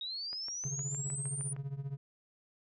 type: linear sweep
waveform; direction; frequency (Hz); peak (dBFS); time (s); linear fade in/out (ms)
sine; up; 3729 to 9500; -37; 0.01-1.53; 2
type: click train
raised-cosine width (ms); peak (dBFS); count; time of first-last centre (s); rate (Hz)
0.5; -35; 9; 0.33-1.565; 6.48
type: tone with tremolo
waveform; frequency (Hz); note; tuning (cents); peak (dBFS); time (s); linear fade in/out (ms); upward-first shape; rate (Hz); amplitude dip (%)
triangle; 138.59; C#3; 0; -31; 0.65-1.97; 2; triangle; 15; 90
effects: none